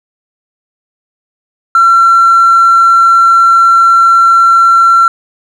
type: tone with hard clipping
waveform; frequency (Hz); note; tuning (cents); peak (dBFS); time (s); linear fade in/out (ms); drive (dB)
sine; 1358; F6; -49; -3; 1.75-5.08; 2; 1
effects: none